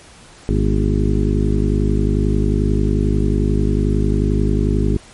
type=harmonic tone with a mistuned harmonic; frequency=51.2 Hz; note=G#1; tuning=24 cents flat; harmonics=1 / 2 / 3 / 4 / 5 / 6 / 7 / 8; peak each=-17 / -20 / -22 / -23 / -24 / -25 / -25 / -26 dBFS; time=0.49-4.97 s; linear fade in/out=0 ms; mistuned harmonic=5; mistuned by=-74 cents; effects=pink hiss -43 dBFS RMS until 5.13 s + MP3 48 kbps